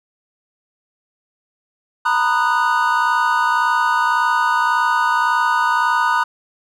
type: chord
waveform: triangle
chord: B major seventh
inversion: third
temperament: just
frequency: 926 / 987.8 / 1234.7 / 1481.6 Hz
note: A#5 / B5 / D#6 / F#6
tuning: -12 / 0 / -14 / +2 cents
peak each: -18 dBFS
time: 2.05-6.24 s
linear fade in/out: 10 ms
effects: none